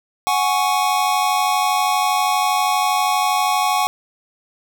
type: chord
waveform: square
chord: F# suspended second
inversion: none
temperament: just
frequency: 740 / 832.5 / 1110 Hz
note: F#5 / G#5 / C#6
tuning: 0 / +4 / +2 cents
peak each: -21 dBFS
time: 0.27-3.87 s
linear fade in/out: 0 ms
effects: none